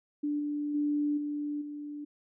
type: tone with level steps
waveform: sine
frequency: 293.7 Hz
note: D4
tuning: in tune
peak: -28 / -30 / -26 / -31 / -37 dBFS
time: 0.23-2.05 s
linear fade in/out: 10 ms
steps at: 0.39 / 0.74 / 1.17 / 1.61 s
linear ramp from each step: 10 ms
effects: none